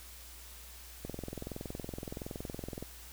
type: click train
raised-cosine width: 2 ms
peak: -26 dBFS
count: 39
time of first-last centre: 1.05-2.826 s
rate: 21.4 Hz
effects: added 60 Hz sine -52 dBFS peak until 3.12 s + white hiss -52 dBFS RMS until 3.12 s